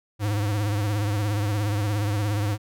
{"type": "tone with vibrato", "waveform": "square", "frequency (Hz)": 103.83, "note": "G#2", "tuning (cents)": 0, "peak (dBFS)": -23, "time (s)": [0.19, 2.58], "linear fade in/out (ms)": 50, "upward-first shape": "triangle", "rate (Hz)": 17, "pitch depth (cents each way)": 91, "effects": []}